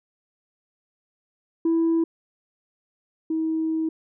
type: tone pair in turn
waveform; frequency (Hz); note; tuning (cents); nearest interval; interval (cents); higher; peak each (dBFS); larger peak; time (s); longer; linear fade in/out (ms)
sine; 329.6 / 320; E4 / D#4; 0 / +49; minor second; 51; first; -16 / -21; first; 1.65-2.04 / 3.3-3.89; second; 5
effects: tanh soft clip ceiling -16 dBFS